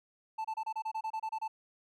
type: tone bursts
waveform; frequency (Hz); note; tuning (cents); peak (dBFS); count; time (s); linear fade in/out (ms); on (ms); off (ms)
triangle; 880; A5; 0; -31; 12; 0.38-1.48; 10; 66; 28
effects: none